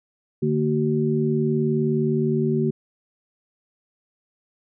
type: tone cluster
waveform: sine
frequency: 148.1 / 227.5 / 376.9 Hz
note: D3 / A#3 / F#4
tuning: +15 / -42 / +32 cents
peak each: -23 dBFS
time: 0.42-2.71 s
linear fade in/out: 10 ms
effects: none